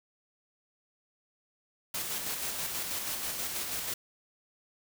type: noise with tremolo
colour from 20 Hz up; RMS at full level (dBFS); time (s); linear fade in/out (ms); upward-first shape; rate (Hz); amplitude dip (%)
white; -34; 1.94-3.94; 5; square; 6.2; 30
effects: none